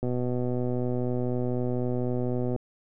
click train, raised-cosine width 2 ms, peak -17 dBFS, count 315, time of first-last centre 0.03-2.562 s, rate 124 Hz, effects none

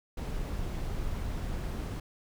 brown noise, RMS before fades -34 dBFS, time 0.17-2 s, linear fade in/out 5 ms, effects none

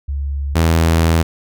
sine / sawtooth tone pair in turn, 70 / 82.04 Hz, C#2 / E2, +18 / -8 cents, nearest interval minor third, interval 274 cents, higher second, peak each -18 / -7 dBFS, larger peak second, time 0.08-0.55 / 0.55-1.23 s, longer second, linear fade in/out 10 ms, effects none

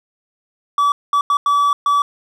triangle tone bursts at uneven times, 1148 Hz, D6, 40 cents flat, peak -10 dBFS, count 5, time 0.78-0.92 / 1.13-1.21 / 1.3-1.37 / 1.46-1.73 / 1.86-2.02 s, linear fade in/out 2 ms, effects none

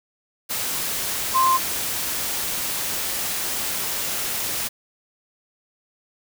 sine tone in noise, 1046.5 Hz, C6, in tune, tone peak -15 dBFS, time 1.34-1.58 s, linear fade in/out 20 ms, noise white, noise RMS -26 dBFS, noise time 0.49-4.69 s, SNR +8 dB, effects none

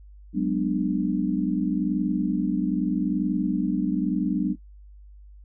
sine chord, G# half-diminished seventh, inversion third, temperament just, 186.89 / 207.7 / 249.2 / 299 Hz, F#3 / G#3 / B3 / D4, +18 / 0 / +16 / +31 cents, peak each -26 / -29 / -28 / -26 dBFS, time 0.33-4.56 s, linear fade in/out 50 ms, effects noise-tail reverb RT60 0.1 s tail -19 dB re dry + added 50 Hz sine -44 dBFS peak until 5.44 s

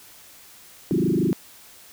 sine tone with frequency modulation, 261.6 Hz, C4, in tune, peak -18 dBFS, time 0.91-1.33 s, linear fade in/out 0 ms, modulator 25.8 Hz, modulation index 4.4, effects white hiss -48 dBFS RMS until 1.92 s

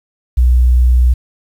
sine tone, 61.74 Hz, B1, in tune, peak -6 dBFS, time 0.37-1.14 s, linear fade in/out 10 ms, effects 7-bit

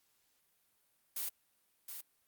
blue noise with echo, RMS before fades -38 dBFS, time 1.16-1.29 s, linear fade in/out 5 ms, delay 720 ms, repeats 1, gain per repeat -7 dB, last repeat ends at 2.01 s, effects white hiss -75 dBFS RMS until 2.27 s + Opus 48 kbps

